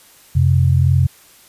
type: tone pair together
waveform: sine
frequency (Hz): 89.86 / 132.2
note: F2 / C3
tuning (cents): +50 / +18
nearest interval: perfect fifth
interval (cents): 668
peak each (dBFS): -13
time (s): 0.35-1.07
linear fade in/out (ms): 10
effects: white hiss -47 dBFS RMS until 1.48 s + resampled to 32000 Hz